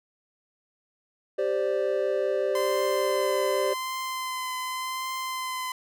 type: chord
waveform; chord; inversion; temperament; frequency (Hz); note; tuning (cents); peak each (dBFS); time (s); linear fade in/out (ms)
triangle; G suspended fourth; none; just; 392 / 522.7 / 588; G4 / C5 / D5; 0 / -2 / +2; -26; 1.38-3.74; 10
type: tone with vibrato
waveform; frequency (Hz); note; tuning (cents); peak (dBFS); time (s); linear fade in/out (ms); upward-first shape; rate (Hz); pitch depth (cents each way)
sawtooth; 1031; C6; -26; -26; 2.55-5.72; 2; triangle; 0.87; 19
effects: none